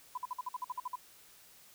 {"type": "tone bursts", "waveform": "sine", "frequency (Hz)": 999, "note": "B5", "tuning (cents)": 20, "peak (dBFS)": -34, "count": 11, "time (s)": [0.15, 0.957], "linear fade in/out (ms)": 5, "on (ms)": 27, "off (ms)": 51, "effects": ["white hiss -59 dBFS RMS until 1.74 s"]}